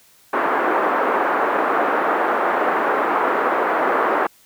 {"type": "band-pass noise", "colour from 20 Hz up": "white", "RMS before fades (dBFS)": -19, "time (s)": [0.33, 4.27], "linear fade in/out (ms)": 5, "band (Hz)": [300, 1400], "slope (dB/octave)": 24, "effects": ["white hiss -53 dBFS RMS until 4.45 s"]}